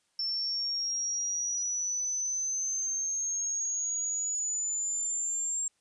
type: exponential sweep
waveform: sine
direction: up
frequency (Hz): 5380 to 7459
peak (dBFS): -29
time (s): 0.19-5.68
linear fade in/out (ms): 2
effects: white hiss -73 dBFS RMS until 5.8 s + resampled to 22050 Hz